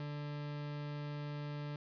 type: tone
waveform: 40% pulse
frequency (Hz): 146.83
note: D3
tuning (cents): 0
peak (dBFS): -39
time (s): 0-1.76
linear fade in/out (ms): 2
effects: resampled to 11025 Hz + 11-bit